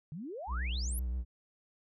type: exponential sweep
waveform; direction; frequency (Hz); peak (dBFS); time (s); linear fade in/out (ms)
sine; up; 140 to 12000; -39; 0.12-0.99; 0
type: tone with vibrato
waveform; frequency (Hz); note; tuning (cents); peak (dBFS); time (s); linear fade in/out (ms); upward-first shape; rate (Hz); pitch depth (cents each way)
triangle; 61.5; B1; -7; -30; 0.47-1.25; 50; sine; 7.6; 66
effects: none